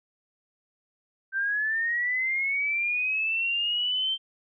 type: linear sweep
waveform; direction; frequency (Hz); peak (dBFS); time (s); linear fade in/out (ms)
sine; up; 1550 to 3136; -24; 1.32-4.18; 50
effects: none